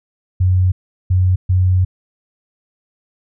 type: tone bursts at uneven times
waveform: sine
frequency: 92 Hz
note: F#2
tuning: 9 cents flat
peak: -10 dBFS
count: 3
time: 0.4-0.72 / 1.1-1.36 / 1.49-1.85 s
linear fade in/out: 10 ms
effects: none